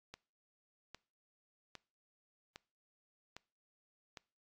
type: click train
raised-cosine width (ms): 0.2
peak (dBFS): -30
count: 6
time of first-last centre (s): 0.14-4.172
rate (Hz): 1.24
effects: noise-tail reverb RT60 0.4 s tail -23 dB re dry + AAC 64 kbps